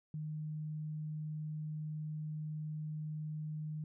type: tone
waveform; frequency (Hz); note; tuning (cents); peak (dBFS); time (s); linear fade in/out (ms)
sine; 153.6; D#3; -22; -38; 0.14-3.84; 2
effects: none